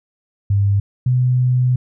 sine tone pair in turn, 100 / 125.99 Hz, G2 / B2, +35 / +35 cents, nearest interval major third, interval 400 cents, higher second, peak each -12 dBFS, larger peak neither, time 0.5-0.8 / 1.06-1.76 s, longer second, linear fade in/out 5 ms, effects none

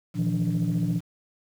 sine tone cluster, 119.4 / 158.6 / 173 / 291.7 Hz, A#2 / D#3 / F3 / D4, +42 / +33 / -16 / -12 cents, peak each -28 / -27 / -24 / -31 dBFS, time 0.14-1.01 s, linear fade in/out 50 ms, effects tanh soft clip ceiling -17 dBFS + 8-bit

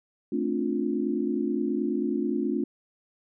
sine chord, D minor seventh, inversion second, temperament just, 220.2 / 264.3 / 293.7 / 352.4 Hz, A3 / C4 / D4 / F4, +2 / +18 / 0 / +16 cents, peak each -30 dBFS, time 0.32-2.64 s, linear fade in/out 5 ms, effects none

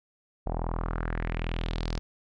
sawtooth tone with low-pass filter sweep, 41.2 Hz, E1, in tune, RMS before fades -31 dBFS, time 0.46-1.99 s, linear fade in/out 0 ms, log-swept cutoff 740 to 5300 Hz, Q 3, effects none

